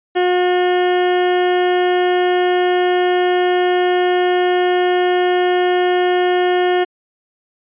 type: tone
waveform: 30% pulse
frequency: 360 Hz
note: F#4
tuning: 47 cents flat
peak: -10 dBFS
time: 0.15-6.85 s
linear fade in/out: 20 ms
effects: resampled to 8000 Hz